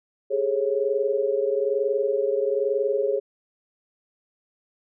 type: tone cluster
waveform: sine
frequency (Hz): 406.2 / 427.3 / 547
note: G#4 / G#4 / C#5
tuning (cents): -38 / +49 / -23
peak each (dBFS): -25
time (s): 0.3-3.2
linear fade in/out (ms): 20
effects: none